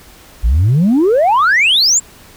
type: exponential sweep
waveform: sine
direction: up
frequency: 50.8 to 7660 Hz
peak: -6 dBFS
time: 0.43-2 s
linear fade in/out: 20 ms
effects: tanh soft clip ceiling -6 dBFS + pink hiss -41 dBFS RMS until 2.36 s